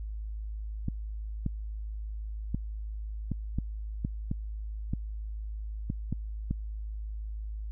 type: clicks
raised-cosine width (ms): 5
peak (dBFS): -17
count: 11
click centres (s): 0.884 / 1.463 / 2.546 / 3.317 / 3.586 / 4.049 / 4.314 / 4.935 / 5.901 / 6.126 / 6.51
effects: added 53 Hz sine -34 dBFS peak until 7.71 s